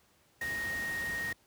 sine tone in noise, 1864.7 Hz, A#6, in tune, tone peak -33 dBFS, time 0.41-1.33 s, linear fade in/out 5 ms, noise pink, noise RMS -43 dBFS, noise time 0.41-1.33 s, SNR +7 dB, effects pink hiss -67 dBFS RMS until 1.46 s + high-pass 60 Hz 12 dB/octave

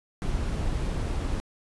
brown noise, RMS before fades -28 dBFS, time 0.22-1.4 s, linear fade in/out 0 ms, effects resampled to 24000 Hz

